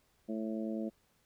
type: harmonic tone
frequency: 110 Hz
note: A2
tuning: in tune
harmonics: 2 / 3 / 4 / 5 / 6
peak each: -36 / -40 / -47 / -44 / -47 dBFS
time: 0.28-0.9 s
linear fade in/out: 20 ms
effects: pink hiss -72 dBFS RMS until 1.25 s